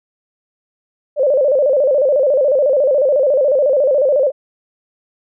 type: tone with vibrato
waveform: sine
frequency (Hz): 554.4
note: C#5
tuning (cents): 0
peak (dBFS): -10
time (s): 1.16-4.32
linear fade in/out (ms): 50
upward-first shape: square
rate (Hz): 14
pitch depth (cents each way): 110
effects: none